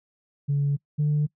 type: tone pair in turn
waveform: sine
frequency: 142.3 / 148.8 Hz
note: C#3 / D3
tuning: +46 / +23 cents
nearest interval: minor second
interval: 77 cents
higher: second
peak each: -19 / -18 dBFS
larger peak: second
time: 0.48-0.77 / 0.98-1.27 s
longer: neither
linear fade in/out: 20 ms
effects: noise-tail reverb RT60 0.1 s tail -24 dB re dry + tanh soft clip ceiling -17 dBFS